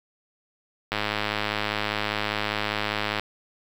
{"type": "click train", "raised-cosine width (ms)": 0.3, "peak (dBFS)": -9, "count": 240, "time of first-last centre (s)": [0.92, 3.196], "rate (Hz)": 105, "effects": ["7-bit"]}